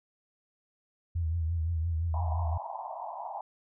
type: tone with vibrato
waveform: sine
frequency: 82.41 Hz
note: E2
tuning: in tune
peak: -27 dBFS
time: 1.15-2.58 s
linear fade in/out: 10 ms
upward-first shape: triangle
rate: 5.8 Hz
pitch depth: 87 cents each way
type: band-pass noise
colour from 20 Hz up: white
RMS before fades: -39 dBFS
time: 2.14-3.41 s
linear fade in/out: 2 ms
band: 640 to 1000 Hz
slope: 96 dB/octave
effects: none